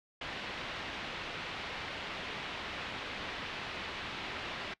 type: low-pass noise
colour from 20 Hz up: white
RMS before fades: -41 dBFS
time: 0.21-4.74 s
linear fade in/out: 5 ms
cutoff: 3400 Hz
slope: 24 dB/octave
effects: noise-tail reverb RT60 0.1 s tail -22 dB re dry